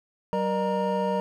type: tone cluster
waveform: triangle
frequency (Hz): 190.5 / 472.5 / 604 / 938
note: G3 / A#4 / D5 / A#5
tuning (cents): -49 / +23 / +48 / +11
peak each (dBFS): -27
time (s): 0.33-1.2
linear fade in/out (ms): 0
effects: none